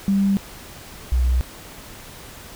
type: tone pair in turn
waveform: sine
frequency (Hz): 197 / 62.52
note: G3 / B1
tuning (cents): +9 / +22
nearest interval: octave + minor sixth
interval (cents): 1987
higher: first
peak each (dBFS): -15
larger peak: neither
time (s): 0.08-0.37 / 1.12-1.41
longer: neither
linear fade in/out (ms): 0
effects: pink hiss -40 dBFS RMS until 2.55 s